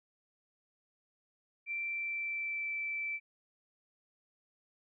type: tone with pitch glide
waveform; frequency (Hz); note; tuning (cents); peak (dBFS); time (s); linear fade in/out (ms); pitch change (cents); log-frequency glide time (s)
sine; 2349 to 2326; D7 to D7; 0 to -17; -34; 1.66-3.2; 50; -17; 1.81-2.71
effects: none